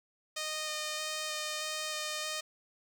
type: tone with vibrato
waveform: 5% pulse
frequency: 615 Hz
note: D#5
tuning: 20 cents flat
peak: -23 dBFS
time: 0.36-2.41 s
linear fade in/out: 10 ms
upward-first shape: square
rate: 1.6 Hz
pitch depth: 8 cents each way
effects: none